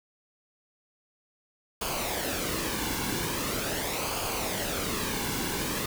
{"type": "noise with flanger", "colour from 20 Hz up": "pink", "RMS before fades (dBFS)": -31, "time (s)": [1.81, 5.86], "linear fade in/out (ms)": 5, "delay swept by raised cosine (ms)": [0.52, 1.62], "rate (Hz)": 0.42, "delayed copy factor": -0.55, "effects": []}